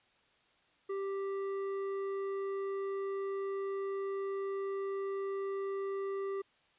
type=tone with hard clipping; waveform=triangle; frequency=392 Hz; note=G4; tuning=in tune; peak=-36 dBFS; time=0.89-6.42 s; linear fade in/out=10 ms; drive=12 dB; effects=white hiss -69 dBFS RMS until 6.78 s + resampled to 8000 Hz